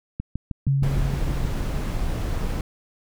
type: click train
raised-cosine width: 5 ms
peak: -15 dBFS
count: 9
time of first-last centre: 0.2-1.45 s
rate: 6.4 Hz
type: tone with exponential decay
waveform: sine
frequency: 137.7 Hz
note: C#3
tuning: 11 cents flat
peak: -16 dBFS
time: 0.67-2.42 s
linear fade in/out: 5 ms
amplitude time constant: 380 ms
type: noise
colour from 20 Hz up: brown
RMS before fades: -25 dBFS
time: 0.83-2.61 s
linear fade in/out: 2 ms
effects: none